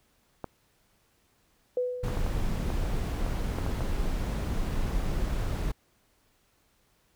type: clicks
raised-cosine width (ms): 1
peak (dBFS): -20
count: 9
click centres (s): 0.443 / 2.083 / 2.172 / 2.264 / 2.703 / 3.264 / 3.586 / 3.664 / 3.807
type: tone with exponential decay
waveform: sine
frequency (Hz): 497.2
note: B4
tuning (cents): +12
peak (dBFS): -23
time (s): 1.77-2.56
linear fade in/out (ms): 2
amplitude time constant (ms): 170
type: noise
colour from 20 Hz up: brown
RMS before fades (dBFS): -29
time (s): 2.03-5.72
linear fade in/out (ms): 10
effects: pink hiss -68 dBFS RMS until 7.15 s